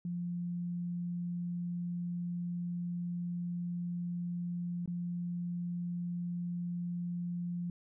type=tone with dropouts; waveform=sine; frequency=174.61 Hz; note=F3; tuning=in tune; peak=-34 dBFS; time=0.05-7.7 s; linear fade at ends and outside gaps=2 ms; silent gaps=4.859-4.876 s; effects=none